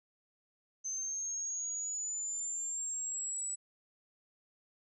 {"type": "linear sweep", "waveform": "sine", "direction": "up", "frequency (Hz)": [6200, 7902], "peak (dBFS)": -35, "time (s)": [0.84, 3.56], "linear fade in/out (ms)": 20, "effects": []}